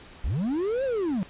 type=linear two-way sweep; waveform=triangle; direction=up then down; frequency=38.97 to 554.4 to 172.1 Hz; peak=-22 dBFS; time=0.24-1.23 s; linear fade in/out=0 ms; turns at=0.84 s; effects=pink hiss -48 dBFS RMS until 1.29 s + resampled to 8000 Hz